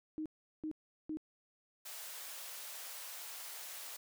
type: tone bursts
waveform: sine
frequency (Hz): 311.1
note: D#4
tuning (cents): 0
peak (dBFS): -37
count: 3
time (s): 0.18-1.171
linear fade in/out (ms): 0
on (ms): 77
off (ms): 380
type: high-pass noise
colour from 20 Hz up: white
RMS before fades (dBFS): -47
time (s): 1.85-3.97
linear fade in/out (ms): 10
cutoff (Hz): 510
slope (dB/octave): 24
effects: none